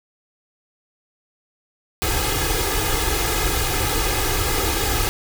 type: noise with comb filter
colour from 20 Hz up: pink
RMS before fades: -21 dBFS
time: 2.02-5.09 s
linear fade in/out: 0 ms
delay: 2.4 ms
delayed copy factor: +0.9
effects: none